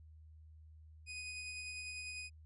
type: tone with tremolo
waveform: sawtooth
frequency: 2491 Hz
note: D#7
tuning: 1 cent sharp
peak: -39 dBFS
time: 1.06-2.3 s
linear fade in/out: 50 ms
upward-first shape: sine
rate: 10 Hz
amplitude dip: 25%
effects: added 78 Hz sine -55 dBFS peak until 2.45 s + resampled to 24000 Hz